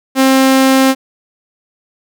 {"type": "tone", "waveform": "sawtooth", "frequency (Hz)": 265.4, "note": "C4", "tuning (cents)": 25, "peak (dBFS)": -3, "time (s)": [0.15, 0.95], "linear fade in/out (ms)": 50, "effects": []}